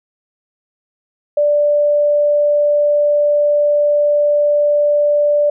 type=tone; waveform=sine; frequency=587.3 Hz; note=D5; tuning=in tune; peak=-10 dBFS; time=1.37-5.5 s; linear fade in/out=5 ms; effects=none